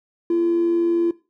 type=tone with amplitude modulation; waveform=triangle; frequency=340.3 Hz; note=F4; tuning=45 cents flat; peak=-11 dBFS; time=0.3-1.11 s; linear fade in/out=5 ms; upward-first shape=sine; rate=92.9 Hz; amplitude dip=40%; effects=noise-tail reverb RT60 0.3 s tail -22 dB re dry + tanh soft clip ceiling -13 dBFS